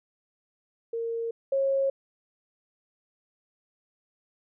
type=tone pair in turn; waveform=sine; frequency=460.6 / 544.1 Hz; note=A#4 / C#5; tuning=-21 / -32 cents; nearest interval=minor third; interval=289 cents; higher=second; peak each=-28 / -22 dBFS; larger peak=second; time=0.93-1.31 / 1.52-1.9 s; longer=neither; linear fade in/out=5 ms; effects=none